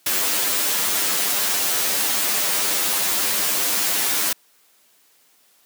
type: noise with comb filter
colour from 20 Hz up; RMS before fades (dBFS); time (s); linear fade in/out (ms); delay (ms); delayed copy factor
white; -21; 0.06-4.33; 5; 10; +0.95
effects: white hiss -58 dBFS RMS until 5.65 s + high-pass 200 Hz 12 dB/octave